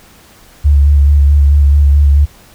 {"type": "tone with vibrato", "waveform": "sine", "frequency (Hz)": 71.6, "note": "D2", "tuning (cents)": -43, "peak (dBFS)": -4, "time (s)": [0.64, 2.26], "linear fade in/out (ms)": 20, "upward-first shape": "square", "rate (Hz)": 4.6, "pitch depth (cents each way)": 24, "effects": ["pink hiss -42 dBFS RMS until 2.54 s"]}